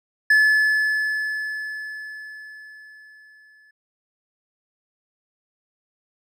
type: tone with exponential decay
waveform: triangle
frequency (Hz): 1725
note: A6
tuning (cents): -35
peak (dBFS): -10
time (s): 0.3-3.71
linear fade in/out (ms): 5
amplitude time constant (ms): 740
effects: none